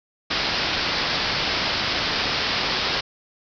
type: low-pass noise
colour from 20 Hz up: white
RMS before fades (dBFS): -24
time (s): 0.3-3.01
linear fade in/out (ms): 10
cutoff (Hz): 5300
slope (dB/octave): 96
effects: none